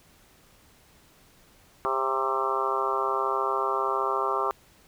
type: harmonic tone with a mistuned harmonic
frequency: 133.3 Hz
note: C3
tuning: 33 cents sharp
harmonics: 3 / 4 / 5 / 6 / 7 / 8 / 9 / 10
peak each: -31 / -35 / -35 / -34 / -33 / -31 / -29 / -34 dBFS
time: 1.85-4.51 s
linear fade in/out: 0 ms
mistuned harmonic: 9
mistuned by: -27 cents
effects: pink hiss -58 dBFS RMS until 4.87 s